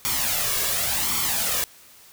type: noise with flanger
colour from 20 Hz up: white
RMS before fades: -24 dBFS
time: 0.05-1.64 s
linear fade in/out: 0 ms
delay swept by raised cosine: 0.89 to 1.82 ms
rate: 0.91 Hz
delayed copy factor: +0.6
effects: white hiss -50 dBFS RMS until 2.12 s